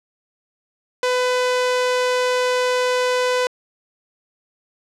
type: tone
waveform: sawtooth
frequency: 501 Hz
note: B4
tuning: 25 cents sharp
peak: -13 dBFS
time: 1.03-3.47 s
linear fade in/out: 2 ms
effects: low-pass 7000 Hz 12 dB/octave